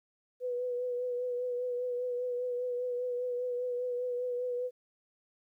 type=tone with vibrato; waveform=sine; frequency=493.9 Hz; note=B4; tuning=in tune; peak=-31 dBFS; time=0.4-4.71 s; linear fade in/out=50 ms; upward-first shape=triangle; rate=5 Hz; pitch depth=34 cents each way; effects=12-bit